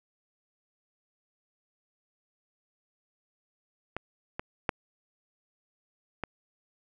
clicks, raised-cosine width 0.5 ms, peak -18 / -18 / -10 / -17 dBFS, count 4, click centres 3.966 / 4.395 / 4.692 / 6.237 s, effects none

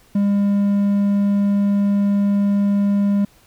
triangle tone, 201.5 Hz, G3, 48 cents sharp, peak -12 dBFS, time 0.15-3.25 s, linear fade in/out 5 ms, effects pink hiss -53 dBFS RMS until 3.46 s

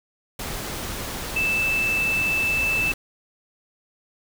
sine tone in noise, 2638 Hz, E7, 1 cent sharp, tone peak -20 dBFS, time 1.36-2.92 s, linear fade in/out 5 ms, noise pink, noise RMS -31 dBFS, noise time 0.39-2.94 s, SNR +8 dB, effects none

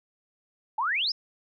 sine exponential sweep, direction up, 830 to 5400 Hz, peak -24 dBFS, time 0.78-1.12 s, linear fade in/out 5 ms, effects none

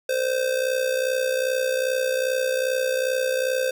square tone with amplitude modulation, 518 Hz, C5, 17 cents flat, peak -19 dBFS, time 0.09-3.71 s, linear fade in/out 5 ms, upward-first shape sine, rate 62.5 Hz, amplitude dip 65%, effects none

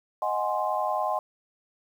sine chord, Ab dominant seventh, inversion second, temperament equal, 622.3 / 740 / 830.6 / 1046.5 Hz, Eb5 / Gb5 / Ab5 / C6, 0 / 0 / 0 / 0 cents, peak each -30 dBFS, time 0.22-1.19 s, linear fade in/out 2 ms, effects 9-bit

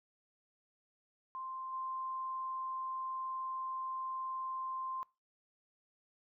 sine tone with level steps, 1046.5 Hz, C6, in tune, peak -40 / -37 dBFS, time 1.35-5.03 s, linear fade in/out 0 ms, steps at 1.72 s, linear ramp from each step 20 ms, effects noise-tail reverb RT60 0.3 s tail -24 dB re dry

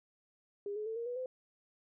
sine tone with pitch steps, 406.2 / 425.4 / 445.5 / 466.6 / 488.7 / 511.8 Hz, G#4 / G#4 / A4 / A#4 / B4 / C5, -38 / +42 / +22 / +2 / -18 / -38 cents, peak -36 dBFS, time 0.66-1.26 s, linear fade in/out 2 ms, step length 100 ms, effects none

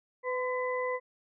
sine tone cluster, 503 / 1021 / 2001 Hz, B4 / C6 / B6, +32 / -43 / +22 cents, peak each -31 / -35 / -37 dBFS, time 0.23-1 s, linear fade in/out 50 ms, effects none

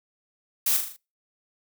blue noise with echo, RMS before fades -23 dBFS, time 0.66-0.77 s, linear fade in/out 5 ms, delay 39 ms, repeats 5, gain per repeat -5 dB, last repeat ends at 0.965 s, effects noise-tail reverb RT60 0.3 s tail -26 dB re dry

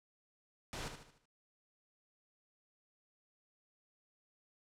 pink noise with echo, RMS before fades -43 dBFS, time 0.73-0.88 s, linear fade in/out 0 ms, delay 75 ms, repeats 5, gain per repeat -7 dB, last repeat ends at 1.255 s, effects low-pass 8000 Hz 12 dB/octave

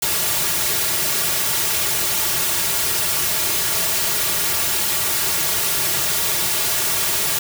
white noise with comb filter, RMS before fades -20 dBFS, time 0.02-7.39 s, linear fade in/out 5 ms, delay 3.9 ms, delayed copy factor -0.9, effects none

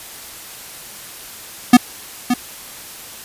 square tone with echo, 246.3 Hz, B3, 5 cents flat, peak -3 dBFS, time 1.73-1.77 s, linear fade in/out 5 ms, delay 570 ms, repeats 1, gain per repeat -10 dB, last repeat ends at 2.34 s, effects white hiss -35 dBFS RMS until 3.24 s + resampled to 32000 Hz

